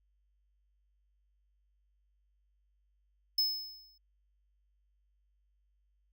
square tone with exponential decay, 5200 Hz, E8, 24 cents flat, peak -25 dBFS, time 3.38-3.98 s, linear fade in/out 5 ms, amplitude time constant 130 ms, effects added 50 Hz sine -70 dBFS peak until 6.12 s

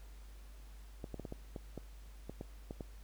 clicks, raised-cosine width 2 ms, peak -29 dBFS, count 11, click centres 1.042 / 1.143 / 1.197 / 1.252 / 1.324 / 1.562 / 1.777 / 2.296 / 2.411 / 2.709 / 2.808 s, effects added 50 Hz sine -50 dBFS peak until 3.03 s + pink hiss -64 dBFS RMS until 3.03 s

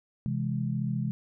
sine chord, C augmented, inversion none, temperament equal, 130.81 / 164.81 / 207.7 Hz, C3 / E3 / G#3, 0 / 0 / 0 cents, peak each -30 / -33 / -32 dBFS, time 0.26-1.11 s, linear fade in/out 0 ms, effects none

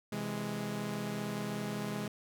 sawtooth chord, C augmented, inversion none, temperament equal with one note detuned, 130.06 / 164.81 / 207.7 Hz, C3 / E3 / G#3, -10 / 0 / 0 cents, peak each -38 / -38 / -33 dBFS, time 0.12-2.08 s, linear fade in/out 5 ms, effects none

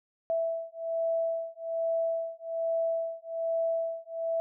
sine beating tone pair, 659.3 / 660.5 Hz, E5 / E5, 0 / +3 cents, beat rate 1.2 Hz, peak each -31 dBFS, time 0.3-4.4 s, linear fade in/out 0 ms, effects none

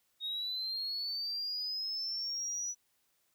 sine linear sweep, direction up, 3729 to 5920 Hz, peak -33 dBFS, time 0.2-2.75 s, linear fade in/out 50 ms, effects tanh soft clip ceiling -31 dBFS + white hiss -75 dBFS RMS until 3.34 s

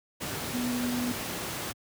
sine tone in noise, 245.2 Hz, B3, 12 cents flat, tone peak -28 dBFS, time 0.53-1.13 s, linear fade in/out 20 ms, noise pink, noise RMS -34 dBFS, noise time 0.2-1.73 s, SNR +3 dB, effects high-pass 100 Hz 12 dB/octave

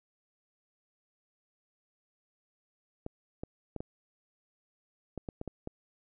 clicks, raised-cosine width 2 ms, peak -24 dBFS, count 9, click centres 3.064 / 3.435 / 3.763 / 3.805 / 5.177 / 5.288 / 5.414 / 5.477 / 5.674 s, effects none

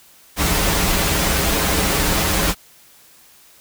pink noise with comb filter, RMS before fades -18 dBFS, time 0.36-2.55 s, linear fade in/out 50 ms, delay 8.2 ms, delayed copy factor -0.6, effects white hiss -49 dBFS RMS until 3.6 s

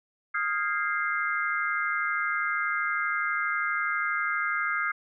sine chord, F minor seventh, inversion third, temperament equal with one note detuned, 1244.5 / 1396.9 / 1628.9 / 2093 Hz, Eb6 / F6 / Ab6 / C7, 0 / 0 / -34 / 0 cents, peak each -31 dBFS, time 0.34-4.92 s, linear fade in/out 10 ms, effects none

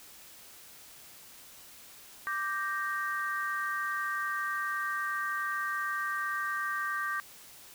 sine chord, G minor, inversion second, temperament equal, 1174.7 / 1568 / 1864.7 Hz, D6 / G6 / Bb6, 0 / 0 / 0 cents, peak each -34 / -34 / -37 dBFS, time 2.27-7.2 s, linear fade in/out 0 ms, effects white hiss -52 dBFS RMS until 7.74 s

